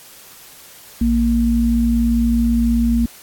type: tone pair together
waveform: sine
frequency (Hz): 57.47 / 233.1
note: A#1 / A#3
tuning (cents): -24 / 0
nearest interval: 2 octaves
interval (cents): 2424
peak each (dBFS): -18 / -14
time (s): 1.01-3.06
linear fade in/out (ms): 5
effects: white hiss -42 dBFS RMS until 3.22 s + AAC 64 kbps